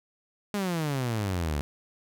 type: exponential sweep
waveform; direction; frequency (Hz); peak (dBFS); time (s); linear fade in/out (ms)
sawtooth; down; 209.7 to 69.3; -23; 0.54-1.61; 0
effects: none